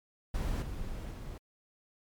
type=noise with level steps; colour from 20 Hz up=brown; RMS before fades=-32 / -39 / -41 dBFS; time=0.34-1.38 s; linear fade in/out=5 ms; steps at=0.62 / 1.11 s; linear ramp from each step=5 ms; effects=MP3 96 kbps